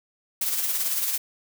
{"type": "noise with tremolo", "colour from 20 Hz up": "blue", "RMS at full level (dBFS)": -24, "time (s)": [0.41, 1.18], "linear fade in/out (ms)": 5, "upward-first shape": "sine", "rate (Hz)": 18, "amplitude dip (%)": 45, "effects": []}